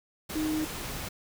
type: tone in noise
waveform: sine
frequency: 310 Hz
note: D#4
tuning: 6 cents flat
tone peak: -27 dBFS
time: 0.35-0.65 s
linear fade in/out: 10 ms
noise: pink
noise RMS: -37 dBFS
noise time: 0.29-1.09 s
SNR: +7 dB
effects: none